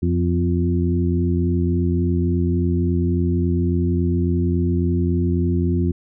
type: harmonic tone with a mistuned harmonic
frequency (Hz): 87.31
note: F2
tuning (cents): 0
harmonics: 1 / 2 / 3 / 4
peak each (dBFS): -19 / -22 / -24 / -25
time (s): 0.02-5.92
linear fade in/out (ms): 10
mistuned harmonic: 3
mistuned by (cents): -25
effects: none